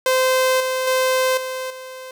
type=tone with level steps; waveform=sawtooth; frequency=517 Hz; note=C5; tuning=21 cents flat; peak=-11 / -16 / -12 / -21 / -29 dBFS; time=0.06-2.11 s; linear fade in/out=2 ms; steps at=0.6 / 0.87 / 1.37 / 1.7 s; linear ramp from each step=5 ms; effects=none